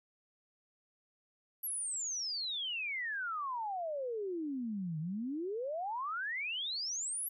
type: exponential two-way sweep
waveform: sine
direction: down then up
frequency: 11840 to 151 to 11840 Hz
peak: -35 dBFS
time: 1.63-7.29 s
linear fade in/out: 10 ms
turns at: 4.99 s
effects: none